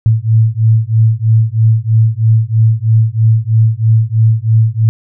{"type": "beating tone pair", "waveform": "sine", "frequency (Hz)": [110, 113.1], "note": ["A2", "A2"], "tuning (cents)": [0, 48], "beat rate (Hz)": 3.1, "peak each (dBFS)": -10, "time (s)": [0.06, 4.89], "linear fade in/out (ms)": 0, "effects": []}